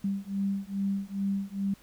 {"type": "beating tone pair", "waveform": "sine", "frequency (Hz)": [196, 198.4], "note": ["G3", "G3"], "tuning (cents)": [0, 21], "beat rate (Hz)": 2.4, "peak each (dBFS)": -31, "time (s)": [0.04, 1.74], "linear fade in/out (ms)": 5, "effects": ["pink hiss -58 dBFS RMS until 1.82 s"]}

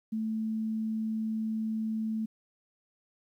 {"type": "tone", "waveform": "sine", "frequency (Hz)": 220, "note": "A3", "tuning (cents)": 0, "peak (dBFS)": -29, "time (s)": [0.12, 2.26], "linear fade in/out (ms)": 10, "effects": ["11-bit"]}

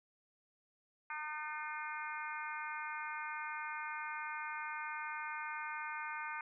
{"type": "harmonic tone with a mistuned harmonic", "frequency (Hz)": 304.3, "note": "D#4", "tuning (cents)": -38, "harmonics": [3, 4, 5, 6, 7, 8], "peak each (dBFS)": [-45, -46, -45, -52, -47, -50], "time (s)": [1.1, 6.41], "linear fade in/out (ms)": 2, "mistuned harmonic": 6, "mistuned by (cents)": -39, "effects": []}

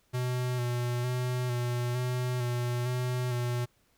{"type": "tone with vibrato", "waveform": "square", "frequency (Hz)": 123.47, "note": "B2", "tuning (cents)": 0, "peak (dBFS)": -29, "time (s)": [0.13, 3.66], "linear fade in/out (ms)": 20, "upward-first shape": "square", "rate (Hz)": 1.1, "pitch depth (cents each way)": 24, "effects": ["pink hiss -69 dBFS RMS until 3.97 s"]}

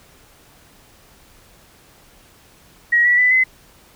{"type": "tone with pitch steps", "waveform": "sine", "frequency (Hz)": [1900, 1945.5, 1992.2, 2040], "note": ["A#6", "B6", "B6", "C7"], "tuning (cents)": [33, -27, 15, -44], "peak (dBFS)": -11, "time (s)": [2.92, 3.44], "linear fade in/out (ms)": 10, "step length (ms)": 130, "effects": ["pink hiss -50 dBFS RMS until 3.95 s"]}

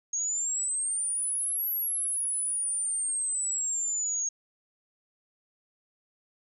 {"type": "exponential two-way sweep", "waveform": "sine", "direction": "up then down", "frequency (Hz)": [6540, 11730, 6540], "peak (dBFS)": -27, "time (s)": [0.13, 4.29], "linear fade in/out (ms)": 5, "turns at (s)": 1.69, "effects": []}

